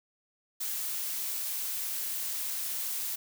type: noise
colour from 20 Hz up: blue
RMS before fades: -34 dBFS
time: 0.6-3.16 s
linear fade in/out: 10 ms
effects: none